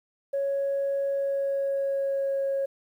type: tone with pitch glide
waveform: sine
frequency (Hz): 554.4 to 547.7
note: C#5 to C#5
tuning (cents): 0 to -21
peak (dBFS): -23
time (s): 0.33-2.66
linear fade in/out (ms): 10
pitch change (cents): -21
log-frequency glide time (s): 1.09-2.44
effects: tanh soft clip ceiling -21 dBFS + 10-bit